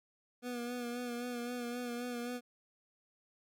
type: tone with vibrato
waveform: 25% pulse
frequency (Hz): 242.5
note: B3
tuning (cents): -31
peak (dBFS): -34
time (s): 0.42-2.41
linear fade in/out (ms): 50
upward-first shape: sine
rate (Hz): 3.8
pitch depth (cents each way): 34
effects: none